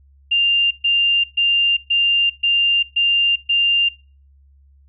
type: tone bursts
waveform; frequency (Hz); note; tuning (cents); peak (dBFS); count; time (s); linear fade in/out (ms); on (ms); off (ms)
sine; 2794; F7; 0; -13; 7; 0.31-3.89; 10; 400; 130
effects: noise-tail reverb RT60 0.4 s tail -24 dB re dry + added 69 Hz sine -48 dBFS peak until 4.88 s